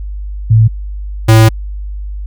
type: tone pair in turn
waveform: sine / square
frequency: 111.1 / 111.1 Hz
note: A2 / A2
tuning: +17 / +17 cents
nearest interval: unison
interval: 0 cents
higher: neither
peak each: -3 dBFS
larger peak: neither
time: 0.5-0.68 / 1.28-1.49 s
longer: second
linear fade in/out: 10 ms
effects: added 50 Hz sine -19 dBFS peak until 2.26 s